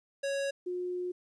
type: tone pair in turn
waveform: square / sine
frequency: 554.4 / 359.6 Hz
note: C#5 / F#4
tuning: 0 / -49 cents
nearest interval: perfect fifth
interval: 749 cents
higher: first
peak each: -31 / -32 dBFS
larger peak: first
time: 0.23-0.51 / 0.66-1.12 s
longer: second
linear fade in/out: 10 ms
effects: resampled to 22050 Hz + 12-bit